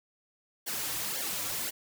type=noise with flanger; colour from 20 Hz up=white; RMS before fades=-34 dBFS; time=0.66-1.71 s; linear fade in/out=20 ms; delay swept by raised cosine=0.77 to 4.87 ms; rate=1.9 Hz; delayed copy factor=-0.95; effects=none